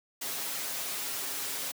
white noise with comb filter, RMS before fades -35 dBFS, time 0.21-1.72 s, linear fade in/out 10 ms, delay 7.3 ms, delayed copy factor +0.8, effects high-pass 200 Hz 12 dB/octave

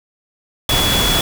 sine tone in noise, 3386 Hz, G#7, 33 cents sharp, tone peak -17 dBFS, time 0.69-1.21 s, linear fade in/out 2 ms, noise pink, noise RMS -17 dBFS, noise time 0.69-1.21 s, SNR -3 dB, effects none

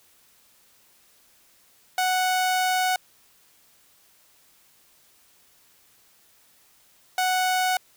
sawtooth tone bursts at uneven times, 740 Hz, F#5, in tune, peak -17 dBFS, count 2, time 1.98-2.96 / 7.18-7.77 s, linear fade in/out 2 ms, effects white hiss -59 dBFS RMS until 7.96 s

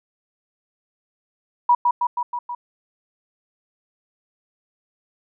sine tone with echo, 968 Hz, B5, 35 cents flat, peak -11 dBFS, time 1.69-1.75 s, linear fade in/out 5 ms, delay 160 ms, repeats 5, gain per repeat -3 dB, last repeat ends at 2.55 s, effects none

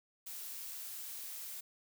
blue noise, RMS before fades -45 dBFS, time 0.26-1.61 s, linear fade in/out 10 ms, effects none

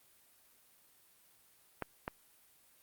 clicks, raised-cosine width 0.5 ms, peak -21 dBFS, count 2, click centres 1.823 / 2.079 s, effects white hiss -66 dBFS RMS until 2.82 s + Opus 32 kbps

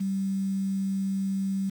sine tone with quantisation, 194 Hz, G3, 18 cents flat, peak -25 dBFS, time 0-1.7 s, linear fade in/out 10 ms, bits 8, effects none

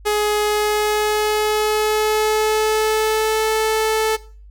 sawtooth tone with pitch glide, 420 to 437.8 Hz, G#4 to A4, +19 to -9 cents, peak -12 dBFS, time 0.05-4.17 s, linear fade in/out 20 ms, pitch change +72 cents, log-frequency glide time 0.42-3.5 s, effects noise-tail reverb RT60 0.4 s tail -18 dB re dry + added 50 Hz sine -39 dBFS peak until 4.5 s

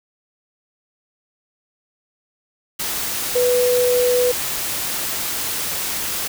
sine tone in noise, 493.9 Hz, B4, in tune, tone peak -14 dBFS, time 3.35-4.32 s, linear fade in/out 10 ms, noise white, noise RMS -24 dBFS, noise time 2.79-6.28 s, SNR +7 dB, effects none

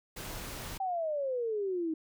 pink noise, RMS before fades -41 dBFS, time 0.16-0.78 s, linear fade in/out 10 ms
sine exponential sweep, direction down, 784 to 311.1 Hz, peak -30 dBFS, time 0.8-1.94 s, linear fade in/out 5 ms
effects none

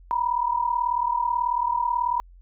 sine tone pair together, 946.7 / 985 Hz, A#5 / B5, +26 / -5 cents, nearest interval minor second, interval 69 cents, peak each -24 dBFS, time 0.11-2.2 s, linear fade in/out 0 ms, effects added 44 Hz sine -46 dBFS peak until 2.41 s

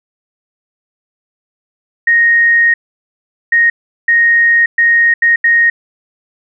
sine tone bursts at uneven times, 1864.7 Hz, A#6, in tune, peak -6 dBFS, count 6, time 2.07-2.74 / 3.52-3.7 / 4.08-4.66 / 4.78-5.14 / 5.22-5.36 / 5.44-5.7 s, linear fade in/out 5 ms, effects none

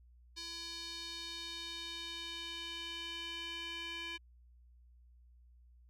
square tone with band-pass filter sweep, 336.2 Hz, E4, 34 cents sharp, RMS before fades -44 dBFS, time 0.36-4.18 s, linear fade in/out 20 ms, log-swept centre 4500 to 2700 Hz, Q 3.4, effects added 60 Hz sine -59 dBFS peak until 5.89 s

